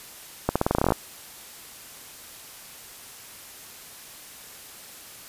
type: accelerating click train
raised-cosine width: 1 ms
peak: -6 dBFS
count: 13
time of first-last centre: 0.49-0.921 s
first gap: 66 ms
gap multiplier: 0.88
effects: white hiss -44 dBFS RMS until 5.28 s + resampled to 32000 Hz